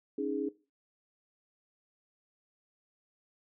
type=chord; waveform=sine; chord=C# suspended second; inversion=none; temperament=equal; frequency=277.2 / 311.1 / 415.3 Hz; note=C#4 / D#4 / G#4; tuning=0 / 0 / 0 cents; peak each=-35 / -36 / -34 dBFS; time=0.18-0.49 s; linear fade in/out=5 ms; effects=noise-tail reverb RT60 0.3 s tail -18 dB re dry